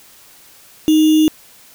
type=tone with sample-and-hold; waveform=sine; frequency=311.1 Hz; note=D#4; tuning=in tune; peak=-8 dBFS; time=0.88-1.28 s; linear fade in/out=0 ms; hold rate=3150 Hz; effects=white hiss -45 dBFS RMS until 1.74 s